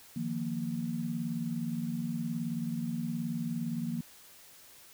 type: chord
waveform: sine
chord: Eb suspended second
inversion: none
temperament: equal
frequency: 155.56 / 174.61 / 233.1 Hz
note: Eb3 / F3 / Bb3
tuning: 0 / 0 / 0 cents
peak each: -38 / -37 / -34 dBFS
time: 0.16-4.01 s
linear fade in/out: 5 ms
effects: white hiss -55 dBFS RMS until 4.93 s